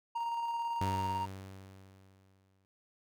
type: tone with tremolo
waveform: triangle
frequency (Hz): 932.3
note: A#5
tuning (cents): 0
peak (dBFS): -30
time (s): 0.15-1.26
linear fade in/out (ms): 10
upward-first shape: square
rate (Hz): 18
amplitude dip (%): 25
type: tone with exponential decay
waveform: sawtooth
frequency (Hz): 96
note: G2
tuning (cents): -36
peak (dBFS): -28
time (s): 0.81-2.65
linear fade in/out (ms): 0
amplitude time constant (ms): 400
effects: none